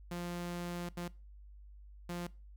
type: tone bursts at uneven times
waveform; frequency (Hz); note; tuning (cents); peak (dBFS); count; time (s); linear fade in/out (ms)
sawtooth; 174.61; F3; 0; -34; 3; 0.11-0.89 / 0.97-1.08 / 2.09-2.27; 5
effects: noise-tail reverb RT60 0.3 s tail -21 dB re dry + added 50 Hz sine -51 dBFS peak until 2.56 s